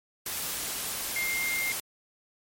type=tone in noise; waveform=sine; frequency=2115 Hz; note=C7; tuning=18 cents sharp; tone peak=-28 dBFS; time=1.16-1.72 s; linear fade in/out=2 ms; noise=white; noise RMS=-33 dBFS; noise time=0.26-1.8 s; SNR=+2 dB; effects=MP3 64 kbps